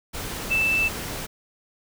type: tone in noise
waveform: sine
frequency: 2646 Hz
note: E7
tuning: 6 cents sharp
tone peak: -19 dBFS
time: 0.5-0.89 s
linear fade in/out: 20 ms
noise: pink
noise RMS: -32 dBFS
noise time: 0.13-1.27 s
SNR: +10 dB
effects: none